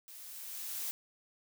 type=noise with level ramp; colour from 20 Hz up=blue; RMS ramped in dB=-51 to -37 dBFS; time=0.08-0.91 s; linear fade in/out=0 ms; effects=none